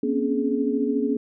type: tone cluster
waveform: sine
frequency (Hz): 237.4 / 268.4 / 282.2 / 422.3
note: A#3 / C4 / C#4 / G#4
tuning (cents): +32 / +44 / +31 / +29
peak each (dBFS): -26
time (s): 0.03-1.17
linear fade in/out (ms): 5
effects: none